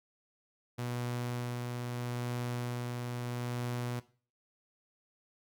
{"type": "tone with tremolo", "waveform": "sawtooth", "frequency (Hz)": 121.7, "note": "B2", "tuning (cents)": -25, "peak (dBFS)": -30, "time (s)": [0.78, 4], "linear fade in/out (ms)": 10, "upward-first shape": "sine", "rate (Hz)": 0.77, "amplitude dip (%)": 25, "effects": ["noise-tail reverb RT60 0.4 s tail -17 dB re dry", "Opus 48 kbps"]}